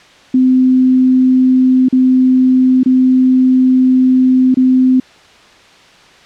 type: tone with dropouts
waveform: sine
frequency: 257.1 Hz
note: C4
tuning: 30 cents flat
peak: -6 dBFS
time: 0.34-5 s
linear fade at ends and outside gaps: 5 ms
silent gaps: 1.886-1.926 / 2.833-2.859 / 4.544-4.57 s
effects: white hiss -42 dBFS RMS until 6.25 s + low-pass 4000 Hz 12 dB/octave